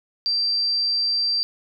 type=tone; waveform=sine; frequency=4699 Hz; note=D8; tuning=in tune; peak=-19 dBFS; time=0.26-1.43 s; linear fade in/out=0 ms; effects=none